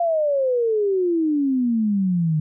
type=exponential sweep; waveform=sine; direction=down; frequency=698.5 to 151 Hz; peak=-17 dBFS; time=0-2.4 s; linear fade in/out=5 ms; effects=none